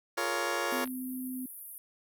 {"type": "chord", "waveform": "15% pulse", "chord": "Bb minor seventh", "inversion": "second", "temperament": "just", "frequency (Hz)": [349.6, 419.5, 466.2, 559.4], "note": ["F4", "Ab4", "Bb4", "Db5"], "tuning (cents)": [2, 17, 0, 16], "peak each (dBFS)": [-29, -32, -30, -28], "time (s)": [0.17, 0.85], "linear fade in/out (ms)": 10}
{"type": "band-pass noise", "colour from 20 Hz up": "white", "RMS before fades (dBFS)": -46, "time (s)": [0.71, 1.78], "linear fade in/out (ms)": 0, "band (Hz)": [10000, 15000], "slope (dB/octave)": 96}
{"type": "tone", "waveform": "sine", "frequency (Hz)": 255.9, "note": "C4", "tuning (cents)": -38, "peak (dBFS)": -35, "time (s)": [0.72, 1.46], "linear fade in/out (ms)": 5}
{"type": "clicks", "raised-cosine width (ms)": 0.3, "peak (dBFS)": [-32, -33], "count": 2, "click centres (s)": [0.857, 0.875]}
{"effects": []}